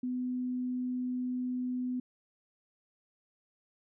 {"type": "tone", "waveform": "sine", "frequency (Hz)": 250.9, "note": "B3", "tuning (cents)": 28, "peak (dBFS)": -31, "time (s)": [0.03, 2], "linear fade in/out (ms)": 5, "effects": []}